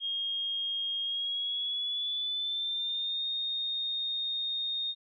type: tone with pitch glide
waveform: sine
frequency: 3248 to 3688 Hz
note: G#7 to A#7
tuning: -39 to -19 cents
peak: -30 dBFS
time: 0-4.95 s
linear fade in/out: 50 ms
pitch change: +220 cents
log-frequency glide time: 1.02-3.26 s
effects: none